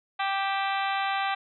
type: harmonic tone with a mistuned harmonic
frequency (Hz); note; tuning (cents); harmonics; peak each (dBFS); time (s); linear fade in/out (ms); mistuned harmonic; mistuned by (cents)
392; G4; 0; 2 / 3 / 4 / 5 / 6 / 7 / 8 / 9 / 10; -28 / -32 / -34 / -36 / -38 / -39 / -40 / -41 / -42; 0.19-1.35; 10; 7; -54
effects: none